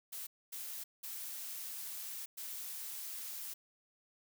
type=noise bursts at uneven times; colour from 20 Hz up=blue; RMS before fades=-44 dBFS; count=4; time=0.12-0.27 / 0.52-0.84 / 1.03-2.26 / 2.37-3.54 s; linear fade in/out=10 ms; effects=none